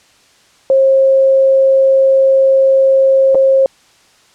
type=tone with dropouts; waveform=sine; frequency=536 Hz; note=C5; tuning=42 cents sharp; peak=-6 dBFS; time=0.7-3.66 s; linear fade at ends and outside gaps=1 ms; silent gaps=3.347-3.353 s; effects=white hiss -49 dBFS RMS until 4.34 s + low-pass 7000 Hz 12 dB/octave